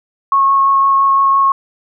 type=tone with vibrato; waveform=sine; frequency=1094 Hz; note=C#6; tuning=23 cents flat; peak=-8 dBFS; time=0.32-1.52 s; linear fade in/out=2 ms; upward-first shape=sine; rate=5.9 Hz; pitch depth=9 cents each way; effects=none